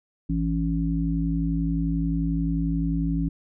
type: harmonic tone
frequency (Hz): 55.7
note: A1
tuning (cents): +22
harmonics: 1 / 3 / 5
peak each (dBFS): -27 / -25 / -27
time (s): 0.29-3.29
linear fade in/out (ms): 10
effects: none